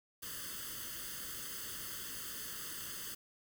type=noise with comb filter; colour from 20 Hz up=white; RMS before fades=-44 dBFS; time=0.22-3.15 s; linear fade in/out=10 ms; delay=0.63 ms; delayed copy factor=+1; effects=none